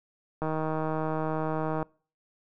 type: click train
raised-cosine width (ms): 1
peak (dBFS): -17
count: 222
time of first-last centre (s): 0.42-1.828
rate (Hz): 157
effects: noise-tail reverb RT60 0.4 s tail -25 dB re dry